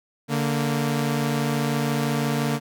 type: tone pair together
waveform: sawtooth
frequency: 145.15 / 230.7 Hz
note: D3 / A#3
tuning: -20 / -18 cents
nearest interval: minor sixth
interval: 802 cents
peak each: -20 / -21 dBFS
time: 0.28-2.6 s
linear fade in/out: 50 ms
effects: none